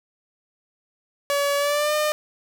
sawtooth tone with pitch glide, 568 to 605.3 Hz, C#5 to D#5, +42 to -48 cents, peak -16 dBFS, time 1.3-2.12 s, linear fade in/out 0 ms, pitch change +110 cents, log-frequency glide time 1.57-1.94 s, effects none

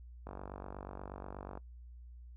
click train, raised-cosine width 1 ms, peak -30 dBFS, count 64, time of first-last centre 0.27-1.574 s, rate 48.3 Hz, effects noise-tail reverb RT60 0.1 s tail -21 dB re dry + added 60 Hz sine -49 dBFS peak until 2.36 s

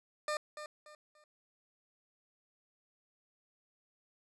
20% pulse tone with echo, 603 Hz, D5, 46 cents sharp, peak -28 dBFS, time 0.28-0.37 s, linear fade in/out 2 ms, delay 290 ms, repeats 3, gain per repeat -10 dB, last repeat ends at 1.24 s, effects resampled to 22050 Hz

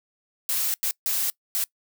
blue noise bursts at uneven times, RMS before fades -25 dBFS, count 4, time 0.49-0.74 / 0.83-0.91 / 1.06-1.3 / 1.55-1.64 s, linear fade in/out 0 ms, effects noise-tail reverb RT60 0.1 s tail -23 dB re dry

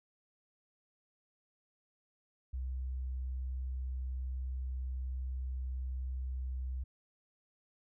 sine tone, 64.2 Hz, C2, 32 cents flat, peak -35 dBFS, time 2.53-6.84 s, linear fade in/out 10 ms, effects none

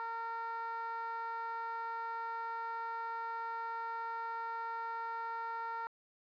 15% pulse tone with band-pass filter, 458.4 Hz, A#4, 29 cents flat, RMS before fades -40 dBFS, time 0-5.87 s, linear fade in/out 0 ms, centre 1100 Hz, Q 6.6, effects resampled to 11025 Hz + 12-bit

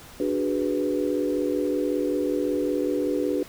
sine chord, G# half-diminished seventh, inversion second, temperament equal, 293.7 / 370 / 415.3 / 493.9 Hz, D4 / F#4 / G#4 / B4, 0 / 0 / 0 / 0 cents, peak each -26 / -28 / -30 / -28 dBFS, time 0.2-3.43 s, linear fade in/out 2 ms, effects pink hiss -46 dBFS RMS until 3.48 s

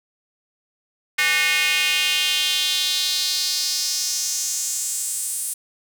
square tone with high-pass filter sweep, 165.9 Hz, E3, 11 cents sharp, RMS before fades -22 dBFS, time 1.18-5.54 s, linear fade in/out 10 ms, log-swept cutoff 2000 to 9400 Hz, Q 3.1, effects none

